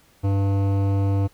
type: tone with hard clipping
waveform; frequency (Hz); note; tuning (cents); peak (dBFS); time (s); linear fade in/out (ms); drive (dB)
sine; 98.6; G2; +11; -20; 0.23-1.28; 20; 15
effects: pink hiss -57 dBFS RMS until 1.33 s